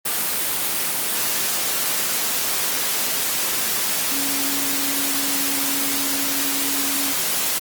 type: tone in noise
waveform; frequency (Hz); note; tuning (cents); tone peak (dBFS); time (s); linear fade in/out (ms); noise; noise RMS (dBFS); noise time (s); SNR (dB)
sine; 277.2; C#4; 0; -29; 4.11-7.13; 10; white; -22; 0.05-7.59; -10
effects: high-pass 150 Hz 12 dB/octave + Opus 24 kbps